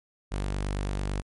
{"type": "tone", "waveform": "sawtooth", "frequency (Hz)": 49, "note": "G1", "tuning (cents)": 0, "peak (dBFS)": -24, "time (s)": [0.31, 1.22], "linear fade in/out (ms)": 20, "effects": ["MP3 48 kbps"]}